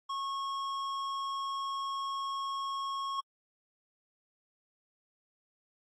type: tone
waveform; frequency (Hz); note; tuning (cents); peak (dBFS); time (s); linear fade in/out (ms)
square; 1094; C#6; -23; -34; 0.09-3.21; 10
effects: low-pass 5000 Hz 12 dB/octave + AAC 64 kbps